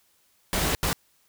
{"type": "noise bursts at uneven times", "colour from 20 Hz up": "pink", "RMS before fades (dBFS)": -25, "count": 2, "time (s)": [[0.53, 0.75], [0.83, 0.93]], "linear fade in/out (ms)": 0, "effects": ["white hiss -65 dBFS RMS until 1.28 s"]}